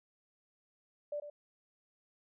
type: tone with echo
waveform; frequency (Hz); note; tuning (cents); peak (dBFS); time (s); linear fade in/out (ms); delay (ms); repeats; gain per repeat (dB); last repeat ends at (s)
sine; 587.3; D5; 0; -35; 1.12-1.2; 5; 100; 1; -9; 1.3
effects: none